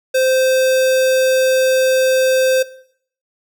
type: tone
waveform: square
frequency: 520 Hz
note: C5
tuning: 11 cents flat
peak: -13 dBFS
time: 0.14-2.63 s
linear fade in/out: 10 ms
effects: noise-tail reverb RT60 0.6 s tail -17 dB re dry